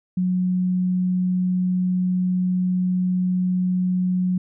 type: tone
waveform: sine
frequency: 182.5 Hz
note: F#3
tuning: 24 cents flat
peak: -18 dBFS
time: 0.17-4.38 s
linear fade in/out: 5 ms
effects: none